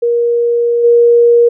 sine tone with level steps, 473 Hz, A#4, 25 cents sharp, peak -9 / -4 dBFS, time 0.02-1.49 s, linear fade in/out 10 ms, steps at 0.83 s, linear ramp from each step 20 ms, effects none

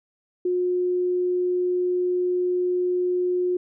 sine tone, 360 Hz, F#4, 47 cents flat, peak -20 dBFS, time 0.45-3.57 s, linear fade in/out 5 ms, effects none

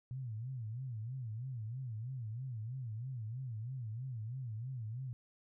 sine tone with vibrato, 119.5 Hz, A#2, 43 cents sharp, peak -39 dBFS, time 0.11-5.13 s, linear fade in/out 0 ms, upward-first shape sine, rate 3.1 Hz, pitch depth 190 cents each way, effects none

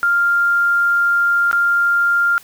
sine tone with dropouts, 1396.9 Hz, F6, in tune, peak -12 dBFS, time 0.03-2.38 s, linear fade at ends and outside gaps 0 ms, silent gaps 1.513-1.529 s, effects white hiss -44 dBFS RMS until 2.43 s

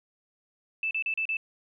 sine tone bursts, 2637 Hz, E7, in tune, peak -26 dBFS, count 5, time 0.83-1.369 s, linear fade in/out 2 ms, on 79 ms, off 36 ms, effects none

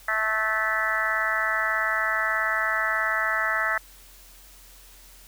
harmonic tone, 218.4 Hz, A3, 13 cents flat, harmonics 3 / 4 / 5 / 6 / 7 / 8 / 9, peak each -33 / -36 / -35 / -28 / -31 / -27 / -28 dBFS, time 0.08-3.78 s, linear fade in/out 5 ms, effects added 43 Hz sine -51 dBFS peak until 5.27 s + white hiss -51 dBFS RMS until 5.27 s

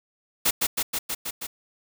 white noise with echo, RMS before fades -21 dBFS, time 0.45-0.51 s, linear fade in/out 10 ms, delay 160 ms, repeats 6, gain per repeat -2 dB, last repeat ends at 1.47 s, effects none

